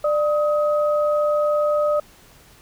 sine tone pair together, 595 / 1262.3 Hz, D5 / D#6, +22 / +25 cents, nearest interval octave + minor second, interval 1303 cents, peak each -17 / -25 dBFS, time 0.04-2 s, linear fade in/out 5 ms, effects pink hiss -50 dBFS RMS until 2.61 s

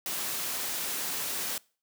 white high-pass noise, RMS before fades -33 dBFS, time 0.06-1.58 s, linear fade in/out 2 ms, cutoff 140 Hz, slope 12 dB/octave, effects noise-tail reverb RT60 0.4 s tail -24 dB re dry

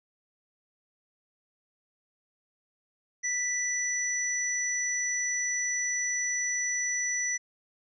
sine tone pair together, 1975.5 / 5920 Hz, B6 / F#8, 0 / 0 cents, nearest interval octave + perfect fifth, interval 1900 cents, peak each -31 / -29 dBFS, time 3.23-7.38 s, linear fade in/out 20 ms, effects none

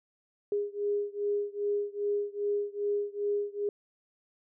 sine beating tone pair, 408.7 / 411.2 Hz, G#4 / G#4, -28 / -17 cents, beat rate 2.5 Hz, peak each -31 / -32 dBFS, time 0.52-3.69 s, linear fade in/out 2 ms, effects none

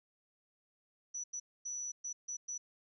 sine tone bursts at uneven times, 5920 Hz, F#8, in tune, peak -38 dBFS, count 6, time 1.14-1.24 / 1.33-1.4 / 1.65-1.92 / 2.04-2.13 / 2.28-2.37 / 2.48-2.58 s, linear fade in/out 10 ms, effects none

